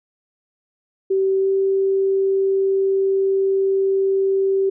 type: tone with pitch glide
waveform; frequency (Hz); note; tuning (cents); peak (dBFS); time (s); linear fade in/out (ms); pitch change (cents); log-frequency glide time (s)
sine; 384.9 to 387.8; G4 to G4; -32 to -19; -15; 1.1-4.7; 10; +13; 1.39-1.48
effects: none